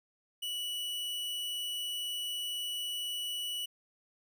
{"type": "tone", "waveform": "45% pulse", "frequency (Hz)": 2946, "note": "F#7", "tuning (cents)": -8, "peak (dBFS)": -34, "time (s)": [0.42, 3.66], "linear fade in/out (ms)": 10, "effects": []}